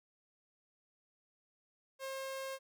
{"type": "tone", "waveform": "sawtooth", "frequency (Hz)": 535, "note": "C5", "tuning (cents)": 38, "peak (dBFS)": -36, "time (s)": [1.99, 2.59], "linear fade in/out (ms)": 50, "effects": []}